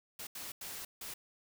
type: noise bursts at uneven times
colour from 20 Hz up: white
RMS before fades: -44 dBFS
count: 4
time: 0.19-0.27 / 0.35-0.52 / 0.61-0.85 / 1.01-1.14 s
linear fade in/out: 5 ms
effects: none